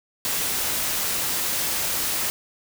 white noise, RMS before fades -25 dBFS, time 0.25-2.3 s, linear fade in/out 0 ms, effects none

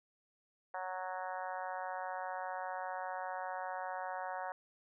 harmonic tone, 185 Hz, F#3, in tune, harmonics 3 / 4 / 5 / 6 / 7 / 8 / 9 / 10, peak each -46 / -42 / -44 / -48 / -53 / -49 / -51 / -55 dBFS, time 0.74-4.52 s, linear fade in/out 2 ms, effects none

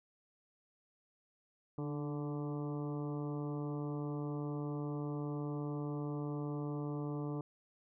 harmonic tone with a mistuned harmonic, 145.9 Hz, D3, 11 cents flat, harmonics 1 / 2 / 3 / 4 / 5 / 6 / 7 / 8, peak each -39 / -41 / -45 / -52 / -54 / -55 / -55 / -55 dBFS, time 1.78-7.41 s, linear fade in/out 2 ms, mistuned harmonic 2, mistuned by +29 cents, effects none

